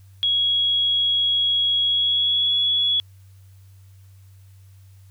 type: tone with pitch glide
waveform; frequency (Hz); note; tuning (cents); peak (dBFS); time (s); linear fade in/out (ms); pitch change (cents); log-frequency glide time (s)
sine; 3322 to 3376; G#7 to G#7; 0 to +28; -17; 0.23-3; 0; +28; 1.84-2.56
effects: added 96 Hz sine -45 dBFS peak until 5.1 s + white hiss -62 dBFS RMS until 5.1 s